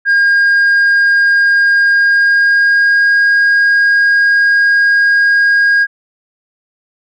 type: tone with pitch glide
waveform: sine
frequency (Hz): 1619 to 1630.3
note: G#6 to G#6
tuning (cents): -45 to -33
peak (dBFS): -4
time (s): 0.05-5.87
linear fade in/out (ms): 50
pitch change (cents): +12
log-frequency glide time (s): 1.91-3.16
effects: tanh soft clip ceiling -6 dBFS